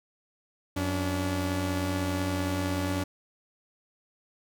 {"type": "tone pair together", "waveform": "sawtooth", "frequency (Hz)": [90.3, 286.7], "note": ["F#2", "D4"], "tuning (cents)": [-42, -42], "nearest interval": "octave + minor sixth", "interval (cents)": 2000, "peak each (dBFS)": -26, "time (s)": [0.76, 3.04], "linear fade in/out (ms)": 10, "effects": []}